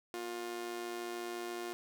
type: tone with amplitude modulation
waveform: sawtooth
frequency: 354.3 Hz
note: F4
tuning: 25 cents sharp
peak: -32 dBFS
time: 0.14-1.73 s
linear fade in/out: 0 ms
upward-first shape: sine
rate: 114 Hz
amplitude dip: 65%
effects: none